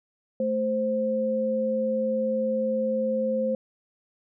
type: tone pair together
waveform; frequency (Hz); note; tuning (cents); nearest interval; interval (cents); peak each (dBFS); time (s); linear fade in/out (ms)
sine; 220 / 523.3; A3 / C5; 0 / 0; octave + minor third; 1500; -28 / -24; 0.4-3.55; 2
effects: none